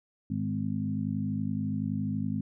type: harmonic tone with a mistuned harmonic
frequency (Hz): 51.91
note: G#1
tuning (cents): 0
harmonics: 2 / 3 / 4 / 5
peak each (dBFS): -35 / -35 / -32 / -34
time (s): 0.3-2.41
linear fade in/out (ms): 5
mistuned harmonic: 5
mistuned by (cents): -17
effects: none